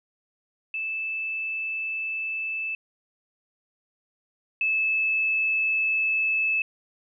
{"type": "tone pair in turn", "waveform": "sine", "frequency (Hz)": [2630, 2612], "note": ["E7", "E7"], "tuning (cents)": [-5, -17], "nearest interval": "unison", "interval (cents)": 12, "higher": "first", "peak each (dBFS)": [-27, -21], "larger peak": "second", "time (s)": [[0.74, 2.75], [4.61, 6.62]], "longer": "neither", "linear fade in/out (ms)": 2, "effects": []}